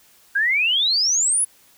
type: exponential sweep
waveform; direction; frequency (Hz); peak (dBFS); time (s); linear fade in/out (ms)
sine; up; 1568 to 10680; -16; 0.35-1.45; 10
effects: white hiss -54 dBFS RMS until 1.77 s